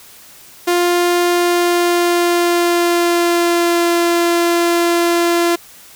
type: tone with pitch glide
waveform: sawtooth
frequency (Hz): 350.5 to 342.9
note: F4 to F4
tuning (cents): +6 to -32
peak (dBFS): -8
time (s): 0.67-5.56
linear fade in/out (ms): 10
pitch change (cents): -38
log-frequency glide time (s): 1.29-3.89
effects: white hiss -41 dBFS RMS until 5.95 s